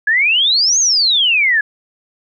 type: exponential two-way sweep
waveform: sine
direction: up then down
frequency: 1661.2 to 6645 to 1661.2 Hz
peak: -10 dBFS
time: 0.07-1.61 s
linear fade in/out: 5 ms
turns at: 0.79 s
effects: none